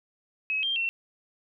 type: tone with pitch steps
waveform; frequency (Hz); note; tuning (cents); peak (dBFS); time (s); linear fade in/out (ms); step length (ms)
sine; 2561 / 3181 / 2711; D#7 / G7 / E7; +49 / +25 / +48; -25; 0.5-0.89; 0; 130
effects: none